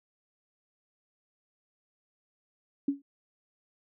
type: tone with exponential decay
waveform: sine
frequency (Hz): 280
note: C#4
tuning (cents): +18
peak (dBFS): -21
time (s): 2.88-3.02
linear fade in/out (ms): 5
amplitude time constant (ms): 29
effects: none